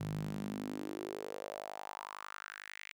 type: tone with high-pass filter sweep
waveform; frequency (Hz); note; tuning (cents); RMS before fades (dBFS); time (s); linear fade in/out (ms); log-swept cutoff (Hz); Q
sawtooth; 51; G#1; -31; -43; 0-2.93; 5; 130 to 2300; 4.2
effects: none